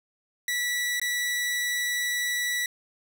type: tone with dropouts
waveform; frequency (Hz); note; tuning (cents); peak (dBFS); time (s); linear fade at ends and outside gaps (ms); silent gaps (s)
sawtooth; 1952; B6; -21; -22; 0.48-2.66; 2; 0.998-1.015
effects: none